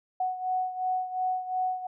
sine beating tone pair, 740 / 742.8 Hz, F#5 / F#5, 0 / +7 cents, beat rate 2.8 Hz, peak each -28 / -33 dBFS, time 0.2-1.87 s, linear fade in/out 5 ms, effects none

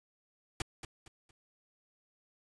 pink noise with echo, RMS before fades -34 dBFS, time 0.6-0.62 s, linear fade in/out 2 ms, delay 230 ms, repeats 3, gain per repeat -10 dB, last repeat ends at 1.31 s, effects resampled to 22050 Hz

